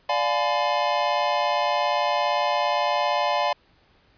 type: chord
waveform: square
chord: D diminished seventh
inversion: none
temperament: just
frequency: 587.3 / 704.8 / 845.8 / 1014.9 Hz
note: D5 / F5 / Ab5 / Cb6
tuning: 0 / +16 / +31 / +47 cents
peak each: -27 dBFS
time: 0.09-3.53 s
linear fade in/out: 5 ms
effects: pink hiss -60 dBFS RMS until 4.17 s + resampled to 11025 Hz